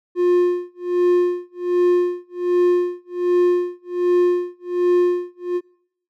triangle tone with tremolo, 355 Hz, F4, 28 cents sharp, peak -10 dBFS, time 0.15-5.61 s, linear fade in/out 50 ms, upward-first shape sine, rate 1.3 Hz, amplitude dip 100%, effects noise-tail reverb RT60 0.7 s tail -25 dB re dry

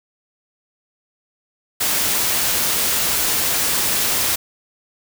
white noise, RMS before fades -19 dBFS, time 1.8-4.36 s, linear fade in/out 10 ms, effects none

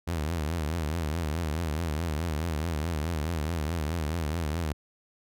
sawtooth tone with vibrato, 79.8 Hz, D#2, 44 cents sharp, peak -24 dBFS, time 0.07-4.73 s, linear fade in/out 10 ms, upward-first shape triangle, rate 4.7 Hz, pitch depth 170 cents each way, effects none

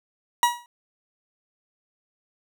40% pulse tone with exponential decay, 960 Hz, B5, 49 cents flat, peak -12 dBFS, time 0.43-0.66 s, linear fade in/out 1 ms, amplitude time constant 48 ms, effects none

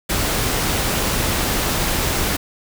pink noise, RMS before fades -20 dBFS, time 0.09-2.37 s, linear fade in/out 10 ms, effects none

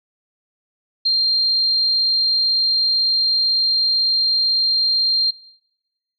sine tone, 4186 Hz, C8, in tune, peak -14 dBFS, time 1.05-5.31 s, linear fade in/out 10 ms, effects noise-tail reverb RT60 1.0 s tail -23 dB re dry

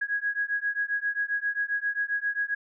sine beating tone pair, 1652 / 1659.5 Hz, G#6 / G#6, -10 / -2 cents, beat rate 7.5 Hz, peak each -29 dBFS, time 0.01-2.55 s, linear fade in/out 10 ms, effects none

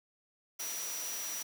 sine tone in noise, 5830 Hz, F#8, 26 cents flat, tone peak -39 dBFS, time 0.59-1.43 s, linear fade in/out 10 ms, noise white, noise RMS -41 dBFS, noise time 0.59-1.43 s, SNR -1 dB, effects high-pass 300 Hz 12 dB/octave

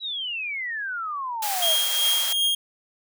sine exponential sweep, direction down, 3963 to 608 Hz, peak -27 dBFS, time 0-1.76 s, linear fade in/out 50 ms
white high-pass noise, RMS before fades -28 dBFS, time 1.42-2.33 s, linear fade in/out 5 ms, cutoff 530 Hz, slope 48 dB/octave
45% pulse tone with tremolo, 3242 Hz, G#7, 42 cents flat, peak -18 dBFS, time 1.62-2.55 s, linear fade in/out 5 ms, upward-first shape triangle, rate 2.7 Hz, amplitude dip 60%
effects none

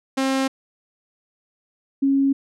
sawtooth / sine tone pair in turn, 266.9 / 274.2 Hz, C4 / C#4, +35 / -19 cents, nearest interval unison, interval 46 cents, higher second, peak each -15 dBFS, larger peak neither, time 0.17-0.48 / 2.02-2.33 s, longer neither, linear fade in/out 10 ms, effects low-pass 9000 Hz 12 dB/octave

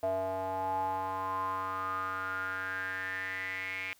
square tone with band-pass filter sweep, 94.5 Hz, F#2, 37 cents sharp, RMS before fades -35 dBFS, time 0.03-3.93 s, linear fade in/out 0 ms, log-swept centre 670 to 2300 Hz, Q 8.5, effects white hiss -64 dBFS RMS until 3.99 s

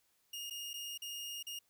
sawtooth tone with dropouts, 2844 Hz, F7, 31 cents sharp, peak -38 dBFS, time 0.33-1.59 s, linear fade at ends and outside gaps 5 ms, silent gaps 0.499-0.507 / 0.733-0.739 / 0.977-1.019 / 1.428-1.467 s, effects white hiss -75 dBFS RMS until 1.69 s

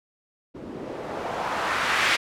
blue noise with low-pass filter sweep, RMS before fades -27 dBFS, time 0.54-2.17 s, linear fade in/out 20 ms, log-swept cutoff 270 to 2300 Hz, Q 1.4, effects none

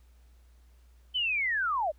sine linear sweep, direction down, 3087 to 558 Hz, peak -26 dBFS, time 1.14-1.92 s, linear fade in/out 20 ms, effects added 60 Hz sine -55 dBFS peak until 1.98 s + pink hiss -70 dBFS RMS until 1.98 s

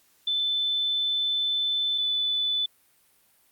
sine tone pair in turn, 3520 / 3490 Hz, A7 / A7, 0 / -15 cents, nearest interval unison, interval 15 cents, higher first, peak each -23 dBFS, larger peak neither, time 0.27-1.98 / 1.98-2.66 s, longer first, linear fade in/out 5 ms, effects white hiss -63 dBFS RMS until 3.51 s + Opus 48 kbps

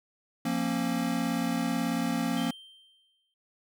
square chord, Bb minor, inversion second, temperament equal with one note detuned, 174.61 / 233.1 / 271.2 Hz, F3 / Bb3 / Db4, 0 / 0 / -38 cents, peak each -34 / -31 / -32 dBFS, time 0.45-2.51 s, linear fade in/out 5 ms
triangle tone with exponential decay, 3140 Hz, G7, 2 cents sharp, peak -36 dBFS, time 2.37-3.34 s, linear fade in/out 2 ms, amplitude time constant 210 ms
effects none

